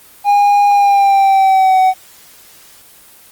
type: tone with pitch glide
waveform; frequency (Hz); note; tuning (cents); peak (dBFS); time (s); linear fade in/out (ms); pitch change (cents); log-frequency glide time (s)
triangle; 815 to 751.7; G#5 to F#5; -33 to +27; -5; 0.24-1.94; 50; -140; 0.69-1.79
effects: white hiss -42 dBFS RMS until 3.31 s + Opus 24 kbps